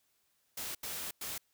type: noise bursts at uneven times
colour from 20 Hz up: white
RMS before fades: -40 dBFS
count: 3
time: 0.57-0.75 / 0.83-1.11 / 1.21-1.38 s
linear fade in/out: 5 ms
effects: white hiss -75 dBFS RMS until 1.53 s